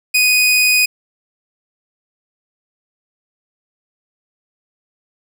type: tone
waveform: sawtooth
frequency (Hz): 2489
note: D#7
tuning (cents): 0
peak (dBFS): -7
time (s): 0.14-0.86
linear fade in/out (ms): 10
effects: none